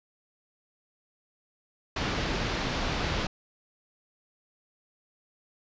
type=low-pass noise; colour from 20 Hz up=pink; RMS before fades=-30 dBFS; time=1.96-3.27 s; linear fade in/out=5 ms; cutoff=5100 Hz; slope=24 dB/octave; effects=resampled to 16000 Hz